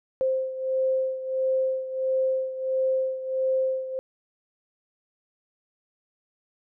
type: beating tone pair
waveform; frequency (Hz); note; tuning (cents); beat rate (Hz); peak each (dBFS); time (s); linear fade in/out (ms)
sine; 523.3 / 524.8; C5 / C5; 0 / +5; 1.5; -24 / -29; 0.21-3.99; 0
effects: none